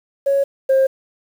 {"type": "tone pair in turn", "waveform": "sine", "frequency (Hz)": [554.4, 533.2], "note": ["C#5", "C5"], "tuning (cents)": [0, 33], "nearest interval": "minor second", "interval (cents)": 67, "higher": "first", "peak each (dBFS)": [-12, -9], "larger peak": "second", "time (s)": [[0.26, 0.44], [0.69, 0.87]], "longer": "neither", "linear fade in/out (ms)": 10, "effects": ["tanh soft clip ceiling -9 dBFS", "7-bit"]}